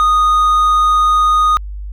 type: tone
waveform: triangle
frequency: 1238 Hz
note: D#6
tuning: 9 cents flat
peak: -7 dBFS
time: 0-1.57 s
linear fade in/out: 0 ms
effects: added 50 Hz sine -23 dBFS peak until 1.92 s